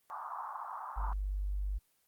white band-pass noise, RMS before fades -42 dBFS, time 0.1-1.13 s, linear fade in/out 0 ms, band 800 to 1200 Hz, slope 48 dB/octave
sine tone, 49.13 Hz, G1, 5 cents sharp, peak -32 dBFS, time 0.96-1.79 s, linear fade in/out 20 ms
effects white hiss -73 dBFS RMS until 2.07 s + Opus 24 kbps

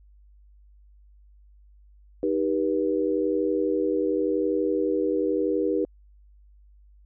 sine chord, Eb augmented, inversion none, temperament equal with one note detuned, 311.1 / 392 / 483.7 Hz, Eb4 / G4 / B4, 0 / 0 / -36 cents, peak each -26 dBFS, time 2.23-5.85 s, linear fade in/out 2 ms, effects added 50 Hz sine -51 dBFS peak until 7.05 s

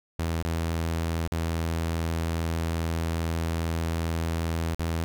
sawtooth tone with dropouts, 82.41 Hz, E2, in tune, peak -22 dBFS, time 0.19-5.04 s, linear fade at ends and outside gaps 0 ms, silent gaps 0.425-0.45 / 1.275-1.321 / 4.746-4.795 s, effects none

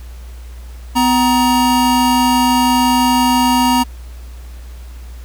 square tone pair together, 251.8 / 943.6 Hz, B3 / A#5, +34 / +21 cents, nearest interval octave + major seventh, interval 2287 cents, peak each -14 dBFS, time 0.95-3.84 s, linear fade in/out 20 ms, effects added 60 Hz sine -29 dBFS peak until 5.24 s + pink hiss -45 dBFS RMS until 5.24 s

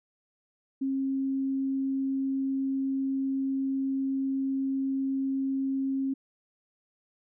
sine tone, 269.2 Hz, C4, 49 cents sharp, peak -26 dBFS, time 0.81-6.14 s, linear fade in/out 10 ms, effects none

